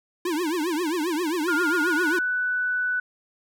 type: tone with vibrato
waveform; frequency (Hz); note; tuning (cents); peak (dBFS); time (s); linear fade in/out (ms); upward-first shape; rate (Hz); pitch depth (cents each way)
square; 329.6; E4; 0; -24; 0.25-2.19; 5; triangle; 7.5; 230
type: tone with pitch glide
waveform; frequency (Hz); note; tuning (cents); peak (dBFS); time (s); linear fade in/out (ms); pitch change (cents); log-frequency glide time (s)
sine; 1417 to 1489.2; F6 to F#6; +25 to +11; -22; 1.48-3; 5; +86; 1.71-2.22
effects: none